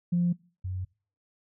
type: tone pair in turn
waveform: sine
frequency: 174.61 / 92.5 Hz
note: F3 / F#2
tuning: 0 / 0 cents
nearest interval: major seventh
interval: 1100 cents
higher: first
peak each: -21 / -30 dBFS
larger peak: first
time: 0.12-0.33 / 0.64-0.85 s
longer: neither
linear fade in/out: 10 ms
effects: noise-tail reverb RT60 0.4 s tail -24 dB re dry + tanh soft clip ceiling -17 dBFS